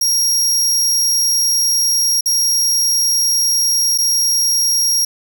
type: tone with dropouts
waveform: sawtooth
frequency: 5610 Hz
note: F8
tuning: 7 cents sharp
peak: -10 dBFS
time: 0.01-5.05 s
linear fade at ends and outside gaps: 5 ms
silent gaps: 2.209-2.258 / 3.978-3.984 s
effects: none